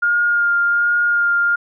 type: tone with vibrato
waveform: sine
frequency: 1413 Hz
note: F6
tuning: 20 cents sharp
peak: -13 dBFS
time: 0.02-1.56 s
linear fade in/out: 10 ms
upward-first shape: sine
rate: 1.3 Hz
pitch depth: 15 cents each way
effects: none